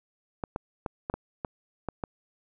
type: clicks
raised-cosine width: 1 ms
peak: -17 dBFS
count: 8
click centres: 0.438 / 0.561 / 0.862 / 1.099 / 1.14 / 1.448 / 1.887 / 2.038 s
effects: none